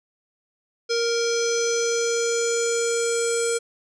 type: tone with low-pass filter sweep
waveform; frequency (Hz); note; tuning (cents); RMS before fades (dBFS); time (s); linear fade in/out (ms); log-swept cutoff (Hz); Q
square; 466.2; A#4; 0; -23; 0.89-3.59; 20; 5400 to 8200; 6.9
effects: none